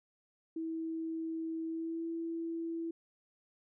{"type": "tone with pitch glide", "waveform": "sine", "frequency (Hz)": [324.7, 331.3], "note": ["E4", "E4"], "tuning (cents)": [-26, 9], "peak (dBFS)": -35, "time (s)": [0.56, 2.91], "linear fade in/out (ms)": 5, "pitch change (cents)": 35, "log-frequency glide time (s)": [1.66, 2.07], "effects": []}